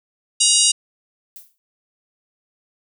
harmonic tone, 952 Hz, A#5, 36 cents sharp, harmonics 3 / 4 / 5 / 6 / 7 / 8 / 9 / 10, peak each -21 / -21 / -21 / -21 / -21 / -21 / -21 / -21 dBFS, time 0.4-0.72 s, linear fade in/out 10 ms
violet noise with exponential decay, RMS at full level -35 dBFS, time 1.36-1.58 s, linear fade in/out 0 ms, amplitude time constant 47 ms
effects none

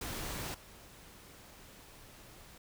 pink noise with level steps, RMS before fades -40 / -55 dBFS, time 0.01-2.58 s, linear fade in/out 5 ms, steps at 0.54 s, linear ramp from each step 5 ms, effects none

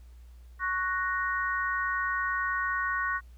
sine chord, F# major, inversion second, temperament equal, 1108.7 / 1480 / 1864.7 Hz, C#6 / F#6 / A#6, 0 / 0 / 0 cents, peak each -31 / -31 / -32 dBFS, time 0.59-3.21 s, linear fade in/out 50 ms, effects added 60 Hz sine -47 dBFS peak until 3.37 s + pink hiss -67 dBFS RMS until 3.37 s

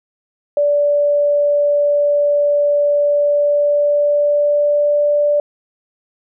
sine tone with pitch glide, 581 to 586.1 Hz, D5 to D5, -19 to -4 cents, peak -11 dBFS, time 0.57-5.4 s, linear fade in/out 2 ms, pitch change +15 cents, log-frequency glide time 3.01-5.02 s, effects none

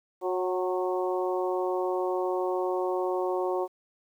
harmonic tone with a mistuned harmonic, 182.7 Hz, F#3, 22 cents flat, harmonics 2 / 3 / 4 / 5 / 6, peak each -28 / -32 / -34 / -36 / -38 dBFS, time 0.21-3.68 s, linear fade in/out 50 ms, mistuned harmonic 4, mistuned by +29 cents, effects 10-bit

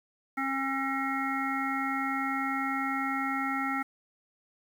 harmonic tone, 270 Hz, C#4, 45 cents flat, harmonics 1 / 3 / 5 / 7 / 8, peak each -33 / -35 / -33 / -36 / -37 dBFS, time 0.37-3.83 s, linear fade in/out 10 ms, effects 9-bit

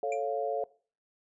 sine chord, A augmented, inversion none, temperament equal, 440 / 554.4 / 698.5 Hz, A4 / C#5 / E#5, 0 / 0 / 0 cents, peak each -33 dBFS, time 0.03-0.64 s, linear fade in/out 2 ms
square tone with exponential decay, 2372 Hz, D7, 17 cents sharp, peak -35 dBFS, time 0.12-0.22 s, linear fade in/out 2 ms, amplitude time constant 20 ms
effects noise-tail reverb RT60 0.4 s tail -20 dB re dry + resampled to 22050 Hz

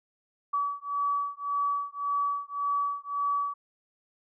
sine beating tone pair, 1142 / 1143.8 Hz, D6 / D6, -49 / -46 cents, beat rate 1.8 Hz, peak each -30 dBFS, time 0.53-3.54 s, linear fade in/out 10 ms, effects none

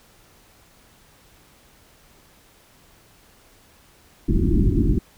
pink low-pass noise, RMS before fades -18 dBFS, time 4.28-4.99 s, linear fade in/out 10 ms, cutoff 370 Hz, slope 96 dB/octave, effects pink hiss -54 dBFS RMS until 5.17 s

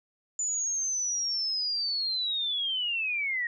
sine linear sweep, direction down, 7040 to 1864.7 Hz, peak -27 dBFS, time 0.39-3.47 s, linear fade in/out 2 ms, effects none

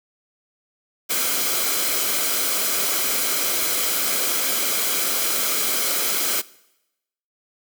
white noise with comb filter, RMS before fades -22 dBFS, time 1.09-6.42 s, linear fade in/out 20 ms, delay 1.1 ms, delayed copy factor -0.5, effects noise-tail reverb RT60 0.9 s tail -21 dB re dry + high-pass 200 Hz 12 dB/octave

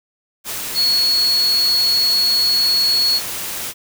sine tone in noise, 4356 Hz, C#8, 31 cents flat, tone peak -13 dBFS, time 0.74-3.21 s, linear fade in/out 50 ms, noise white, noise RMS -26 dBFS, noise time 0.44-3.74 s, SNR +10 dB, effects none

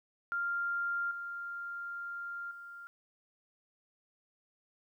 sine tone with level steps, 1395 Hz, F6, 2 cents flat, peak -31 / -38 / -45 dBFS, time 0.32-2.87 s, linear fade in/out 0 ms, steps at 1.11 / 2.51 s, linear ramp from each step 2 ms, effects 12-bit

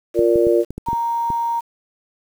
harmonic tone, 116.54 Hz, A#2, in tune, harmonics 3 / 4 / 5, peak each -15 / -17 / -19 dBFS, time 0.14-0.65 s, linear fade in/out 50 ms
clicks, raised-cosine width 3 ms, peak -15 dBFS, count 8, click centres 0.192 / 0.358 / 0.469 / 0.706 / 0.78 / 0.886 / 0.931 / 1.303 s
sine tone, 932.3 Hz, A#5, in tune, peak -18 dBFS, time 0.86-1.61 s, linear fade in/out 20 ms
effects 7-bit

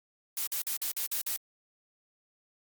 blue noise bursts, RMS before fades -32 dBFS, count 7, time 0.37-1.364 s, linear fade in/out 2 ms, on 100 ms, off 49 ms, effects Opus 48 kbps

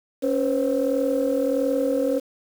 sine tone cluster, 277 / 497.5 / 539 Hz, C#4 / B4 / C#5, -1 / +13 / -49 cents, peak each -23 dBFS, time 0.22-2.2 s, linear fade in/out 20 ms, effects tanh soft clip ceiling -13 dBFS + 7-bit

